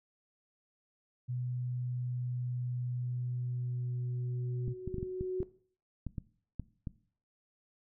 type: tone with pitch glide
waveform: sine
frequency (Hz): 124.3 to 123.51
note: B2 to B2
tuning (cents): +12 to +1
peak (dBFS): -33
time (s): 1.28-4.74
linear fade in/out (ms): 20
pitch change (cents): -11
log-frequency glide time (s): 1.42-2.85
type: tone with exponential growth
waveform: sine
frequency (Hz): 370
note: F#4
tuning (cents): 0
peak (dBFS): -30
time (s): 3.03-5.43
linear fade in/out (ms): 0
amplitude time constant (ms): 520
type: clicks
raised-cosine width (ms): 5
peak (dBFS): -25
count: 11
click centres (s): 4.68 / 4.876 / 4.943 / 4.983 / 5.029 / 5.21 / 5.404 / 6.067 / 6.182 / 6.597 / 6.872
effects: noise-tail reverb RT60 0.5 s tail -19 dB re dry